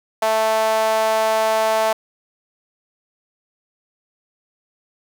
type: tone with high-pass filter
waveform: sawtooth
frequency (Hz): 220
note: A3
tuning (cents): 0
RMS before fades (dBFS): -18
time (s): 0.22-1.93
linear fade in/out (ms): 5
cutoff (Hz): 730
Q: 5.3
effects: none